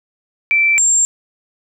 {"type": "tone pair in turn", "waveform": "sine", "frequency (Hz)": [2335, 7413], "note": ["D7", "A#8"], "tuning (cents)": [-11, -11], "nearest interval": "octave + minor sixth", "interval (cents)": 2000, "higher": "second", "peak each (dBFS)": -10, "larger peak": "neither", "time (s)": [[0.51, 0.78], [0.78, 1.05]], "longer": "neither", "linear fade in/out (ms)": 0, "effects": []}